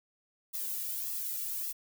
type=noise with flanger; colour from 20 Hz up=violet; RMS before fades=-36 dBFS; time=0.53-1.73 s; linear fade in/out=20 ms; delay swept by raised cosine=1.3 to 1.93 ms; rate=1.7 Hz; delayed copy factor=-0.9; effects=none